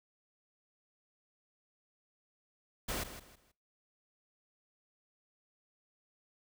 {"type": "noise with echo", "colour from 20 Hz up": "pink", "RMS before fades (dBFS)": -37, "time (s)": [2.88, 3.04], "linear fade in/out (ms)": 10, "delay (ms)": 160, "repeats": 3, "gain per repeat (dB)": -11, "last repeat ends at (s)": 3.52, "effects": ["noise-tail reverb RT60 0.3 s tail -19 dB re dry"]}